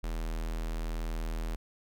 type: tone with notch filter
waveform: square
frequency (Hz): 40.54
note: E1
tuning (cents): -28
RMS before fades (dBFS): -34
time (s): 0.03-1.56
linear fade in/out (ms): 10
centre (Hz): 110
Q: 1.8
effects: none